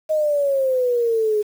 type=exponential sweep; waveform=sine; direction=down; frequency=630 to 415.3 Hz; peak=-16 dBFS; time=0.09-1.43 s; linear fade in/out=20 ms; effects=7-bit